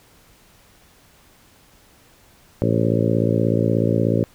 harmonic tone with a mistuned harmonic, 56.6 Hz, A1, 50 cents sharp, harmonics 2 / 3 / 4 / 5 / 6 / 7 / 8 / 9 / 10, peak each -21 / -23 / -24 / -25 / -26 / -26 / -27 / -28 / -28 dBFS, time 2.62-4.24 s, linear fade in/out 0 ms, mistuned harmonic 10, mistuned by -32 cents, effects pink hiss -53 dBFS RMS until 4.34 s

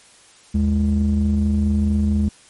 triangle ring-modulated tone, 65.41 Hz, C2, in tune, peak -10 dBFS, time 0.54-2.29 s, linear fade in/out 10 ms, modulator 143 Hz, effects white hiss -49 dBFS RMS until 2.49 s + MP3 48 kbps

